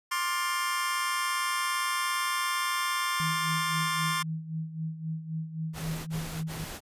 sawtooth chord, D minor seventh, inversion third, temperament just, 1057.2 / 1174.7 / 1409.6 / 1762 Hz, C6 / D6 / F6 / A6, +18 / 0 / +16 / +2 cents, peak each -26 / -31 / -32 / -32 dBFS, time 0.11-4.23 s, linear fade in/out 10 ms
sine tone with tremolo, 160 Hz, D#3, 49 cents sharp, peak -29 dBFS, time 3.2-6.64 s, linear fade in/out 0 ms, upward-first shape sine, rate 3.8 Hz, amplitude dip 70%
pink noise bursts, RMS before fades -39 dBFS, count 3, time 5.73-6.806 s, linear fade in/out 50 ms, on 340 ms, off 28 ms
effects resampled to 32000 Hz

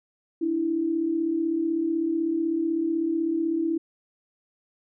sine tone pair together, 293.7 / 329.7 Hz, D4 / E4, 0 / 0 cents, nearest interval major second, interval 200 cents, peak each -30 / -23 dBFS, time 0.41-3.78 s, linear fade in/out 10 ms, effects none

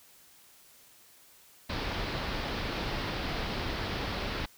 pink low-pass noise, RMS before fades -34 dBFS, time 1.69-4.46 s, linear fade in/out 10 ms, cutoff 5000 Hz, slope 48 dB/octave, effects white hiss -58 dBFS RMS until 4.57 s

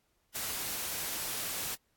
white noise, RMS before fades -36 dBFS, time 0.34-1.76 s, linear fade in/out 20 ms, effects pink hiss -75 dBFS RMS until 1.96 s + AAC 64 kbps

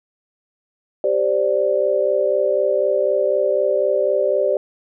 sine chord, G suspended fourth, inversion none, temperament equal, 392 / 523.3 / 587.3 Hz, G4 / C5 / D5, 0 / 0 / 0 cents, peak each -21 / -20 / -18 dBFS, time 1.04-4.57 s, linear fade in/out 2 ms, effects none

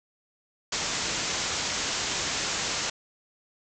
white low-pass noise, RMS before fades -30 dBFS, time 0.72-2.9 s, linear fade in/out 5 ms, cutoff 7500 Hz, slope 96 dB/octave, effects none

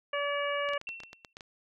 harmonic tone, 573 Hz, D5, 43 cents flat, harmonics 1 / 2 / 3 / 4 / 5, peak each -32 / -35 / -37 / -38 / -39 dBFS, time 0.13-0.78 s, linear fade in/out 5 ms
clicks, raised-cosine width 0.2 ms, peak -27 dBFS, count 10, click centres 0.689 / 0.735 / 0.814 / 0.89 / 1.003 / 1.035 / 1.131 / 1.248 / 1.369 / 1.408 s
sine tone with exponential decay, 2707 Hz, E7, 45 cents sharp, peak -34 dBFS, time 0.87-1.33 s, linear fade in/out 2 ms, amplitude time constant 100 ms
effects none

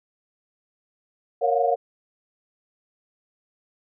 sine chord, Gb major seventh, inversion first, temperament equal with one note detuned, 466.2 / 554.4 / 698.5 / 723.5 Hz, Bb4 / Db5 / F5 / Gb5, 0 / 0 / 0 / -39 cents, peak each -24 dBFS, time 1.41-1.76 s, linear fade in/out 20 ms, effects none

